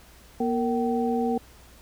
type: tone cluster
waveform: sine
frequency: 239.5 / 461.1 / 766 Hz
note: A#3 / A#4 / G5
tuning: +47 / -19 / -40 cents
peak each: -25 / -27 / -29 dBFS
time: 0.4-1.38 s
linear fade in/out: 5 ms
effects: added 60 Hz sine -52 dBFS peak until 1.81 s + pink hiss -53 dBFS RMS until 1.81 s